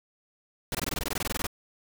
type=noise bursts; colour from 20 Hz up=pink; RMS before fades=-30 dBFS; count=16; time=0.72-1.468 s; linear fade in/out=2 ms; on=28 ms; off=20 ms; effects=none